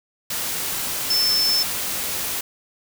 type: tone in noise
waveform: sine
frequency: 5290 Hz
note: E8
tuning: 5 cents sharp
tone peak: -17 dBFS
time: 1.1-1.63 s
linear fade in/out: 5 ms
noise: white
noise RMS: -26 dBFS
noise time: 0.3-2.41 s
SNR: +6 dB
effects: none